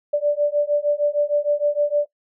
sine beating tone pair, 583 / 589.5 Hz, D5 / D5, -13 / +6 cents, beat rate 6.5 Hz, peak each -20 dBFS, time 0.13-2.06 s, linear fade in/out 10 ms, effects noise-tail reverb RT60 0.1 s tail -20 dB re dry

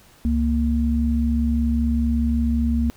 sine tone pair together, 69.3 / 233.1 Hz, C#2 / A#3, 0 / 0 cents, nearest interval octave + major sixth, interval 2100 cents, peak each -20 dBFS, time 0.25-2.9 s, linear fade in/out 0 ms, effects pink hiss -52 dBFS RMS until 2.96 s

